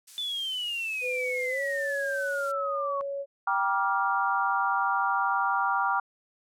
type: noise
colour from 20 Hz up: violet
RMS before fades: -39 dBFS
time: 0.07-2.52 s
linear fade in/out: 10 ms
type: exponential sweep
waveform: sine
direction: down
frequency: 3520 to 1100 Hz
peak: -29 dBFS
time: 0.18-3.01 s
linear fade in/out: 0 ms
type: tone with pitch glide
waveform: sine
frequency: 503 to 558.1 Hz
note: B4 to C#5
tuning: +32 to +12 cents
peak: -30 dBFS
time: 1.01-3.26 s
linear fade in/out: 50 ms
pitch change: +180 cents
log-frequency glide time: 1.48-1.62 s
type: chord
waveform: sine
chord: G minor seventh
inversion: none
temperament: equal with one note detuned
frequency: 784 / 956.3 / 1174.7 / 1396.9 Hz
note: G5 / Bb5 / D6 / F6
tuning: 0 / +44 / 0 / 0 cents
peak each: -29 dBFS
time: 3.47-6 s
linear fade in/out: 5 ms
effects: low-pass 8000 Hz 12 dB/octave